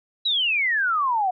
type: exponential sweep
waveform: sine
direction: down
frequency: 3983 to 715 Hz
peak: -19 dBFS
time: 0.25-1.31 s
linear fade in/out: 10 ms
effects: none